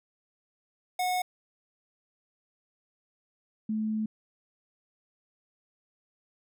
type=tone pair in turn; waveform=square / sine; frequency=730 / 217 Hz; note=F#5 / A3; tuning=-24 / -24 cents; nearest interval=octave + major sixth; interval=2100 cents; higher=first; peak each=-27 dBFS; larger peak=neither; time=0.99-1.22 / 3.69-4.06 s; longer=second; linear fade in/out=5 ms; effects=none